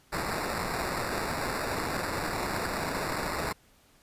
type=noise with sample-and-hold; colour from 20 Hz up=blue; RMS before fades=-32 dBFS; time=0.12-3.53 s; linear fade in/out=10 ms; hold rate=3150 Hz; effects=pink hiss -62 dBFS RMS until 4.02 s + resampled to 32000 Hz